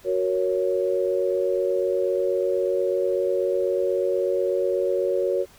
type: chord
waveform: sine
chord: F# major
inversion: none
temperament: equal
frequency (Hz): 370 / 466.2 / 554.4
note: F#4 / A#4 / C#5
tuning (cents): 0 / 0 / 0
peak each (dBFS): -24 / -26 / -24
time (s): 0.04-5.46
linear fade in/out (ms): 50
effects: pink hiss -52 dBFS RMS until 5.58 s